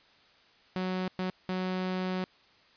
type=tone bursts at uneven times; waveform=sawtooth; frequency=185 Hz; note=F#3; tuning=in tune; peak=-26 dBFS; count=3; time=0.76-1.08 / 1.19-1.3 / 1.49-2.24 s; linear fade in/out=0 ms; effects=white hiss -61 dBFS RMS until 2.76 s + resampled to 11025 Hz